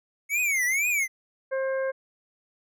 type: tone with vibrato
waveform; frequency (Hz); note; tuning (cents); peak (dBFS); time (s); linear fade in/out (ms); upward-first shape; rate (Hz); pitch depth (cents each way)
square; 2200; C#7; -14; -23; 0.29-1.08; 50; triangle; 2.1; 240
type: harmonic tone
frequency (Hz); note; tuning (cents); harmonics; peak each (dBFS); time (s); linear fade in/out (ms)
532; C5; +29; 1 / 2 / 3 / 4; -25 / -39 / -35 / -45; 1.51-1.92; 20
effects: none